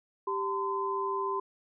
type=tone cluster; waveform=sine; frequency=392 / 909 / 1023 Hz; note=G4 / A#5 / C6; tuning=0 / -44 / -39 cents; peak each=-33 / -39 / -31 dBFS; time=0.27-1.4 s; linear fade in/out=5 ms; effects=none